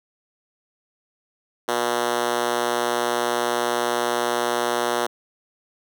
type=tone with high-pass filter; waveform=5% pulse; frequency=120 Hz; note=B2; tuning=49 cents flat; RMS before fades=-23 dBFS; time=1.68-5.07 s; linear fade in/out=10 ms; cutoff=370 Hz; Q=1.2; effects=none